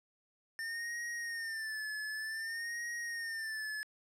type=tone with vibrato; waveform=square; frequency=1800 Hz; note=A6; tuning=39 cents sharp; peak=-38 dBFS; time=0.59-3.83 s; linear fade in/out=0 ms; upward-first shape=sine; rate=0.54 Hz; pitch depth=80 cents each way; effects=low-pass 11000 Hz 12 dB/octave + 12-bit